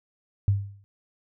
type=tone with exponential decay; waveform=sine; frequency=99.8 Hz; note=G2; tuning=32 cents sharp; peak=-15 dBFS; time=0.48-0.84 s; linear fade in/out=0 ms; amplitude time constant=77 ms; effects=none